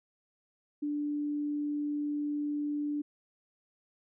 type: tone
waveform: sine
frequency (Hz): 293.7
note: D4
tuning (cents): 0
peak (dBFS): -30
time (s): 0.82-3.02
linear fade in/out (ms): 10
effects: none